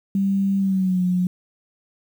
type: tone with pitch glide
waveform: sine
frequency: 196 to 180.77 Hz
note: G3 to F#3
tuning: 0 to -40 cents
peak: -17 dBFS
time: 0.15-1.27 s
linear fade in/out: 2 ms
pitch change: -140 cents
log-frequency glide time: 0.59-1.03 s
effects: 8-bit